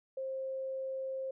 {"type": "tone", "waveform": "sine", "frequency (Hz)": 530, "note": "C5", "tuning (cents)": 22, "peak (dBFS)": -35, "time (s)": [0.17, 1.31], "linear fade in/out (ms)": 5, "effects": []}